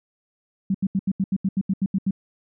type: tone bursts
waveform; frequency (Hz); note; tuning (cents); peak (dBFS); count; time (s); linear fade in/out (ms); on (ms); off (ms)
sine; 192.6; G3; -30; -18; 12; 0.7-2.109; 5; 45; 79
effects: none